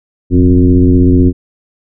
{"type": "tone with frequency modulation", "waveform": "sine", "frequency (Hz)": 174.61, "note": "F3", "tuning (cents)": 0, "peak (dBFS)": -4, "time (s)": [0.3, 1.33], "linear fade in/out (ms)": 50, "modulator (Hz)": 91.3, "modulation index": 1.8, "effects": []}